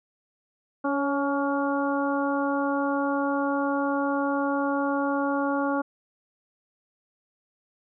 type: harmonic tone with a mistuned harmonic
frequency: 281.5 Hz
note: C#4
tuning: 27 cents sharp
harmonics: 1 / 2 / 3 / 4 / 5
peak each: -26 / -29 / -31 / -32 / -33 dBFS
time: 0.84-5.82 s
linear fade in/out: 10 ms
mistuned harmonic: 2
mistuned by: -22 cents
effects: none